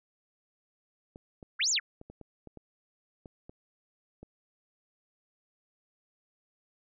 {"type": "clicks", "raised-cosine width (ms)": 2, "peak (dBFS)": -33, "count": 10, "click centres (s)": [1.159, 1.428, 2.014, 2.1, 2.213, 2.473, 2.573, 3.258, 3.495, 4.23]}
{"type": "linear two-way sweep", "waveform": "sine", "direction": "up then down", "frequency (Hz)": [1169, 7459, 1169], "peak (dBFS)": -25, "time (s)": [1.59, 1.8], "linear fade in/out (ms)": 20, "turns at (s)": 1.7}
{"effects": []}